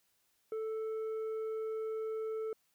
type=tone with tanh clipping; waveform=sine; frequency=440 Hz; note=A4; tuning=in tune; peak=-36 dBFS; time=0.52-2.53 s; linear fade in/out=2 ms; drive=5 dB; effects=white hiss -75 dBFS RMS until 2.74 s